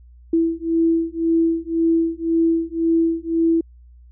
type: beating tone pair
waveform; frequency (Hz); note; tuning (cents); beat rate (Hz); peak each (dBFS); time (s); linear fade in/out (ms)
sine; 329.1 / 331; E4 / E4; -3 / +7; 1.9; -19; 0.33-3.61; 5
effects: added 60 Hz sine -43 dBFS peak until 4.11 s